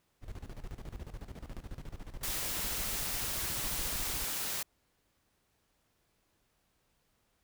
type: noise with tremolo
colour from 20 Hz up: brown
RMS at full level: -41 dBFS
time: 0.21-4.26 s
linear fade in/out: 50 ms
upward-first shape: square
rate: 14 Hz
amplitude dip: 75%
type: noise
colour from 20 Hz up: white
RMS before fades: -36 dBFS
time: 2.23-4.63 s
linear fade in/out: 5 ms
effects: pink hiss -75 dBFS RMS until 7.43 s